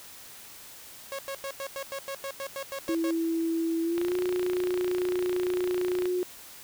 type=tone bursts; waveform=sawtooth; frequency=548 Hz; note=C#5; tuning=20 cents flat; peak=-29 dBFS; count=13; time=1.12-3.108 s; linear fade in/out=0 ms; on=68 ms; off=92 ms
type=tone with pitch glide; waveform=sine; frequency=329.6 to 361.5 Hz; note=E4 to F#4; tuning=0 to -40 cents; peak=-25 dBFS; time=2.89-6.23 s; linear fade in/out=0 ms; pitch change=+160 cents; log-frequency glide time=3.82-4.16 s
type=click train; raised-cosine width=0.3 ms; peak=-20 dBFS; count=61; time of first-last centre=3.98-6.056 s; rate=28.9 Hz
effects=white hiss -47 dBFS RMS until 6.63 s